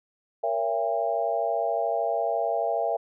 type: chord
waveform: sine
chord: A# diminished seventh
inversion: none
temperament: just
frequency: 466.2 / 559.4 / 671.3 / 805.5 Hz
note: A#4 / C#5 / E5 / G5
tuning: 0 / +16 / +31 / +47 cents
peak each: -31 / -31 / -26 / -30 dBFS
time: 0.43-2.97 s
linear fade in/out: 10 ms
effects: none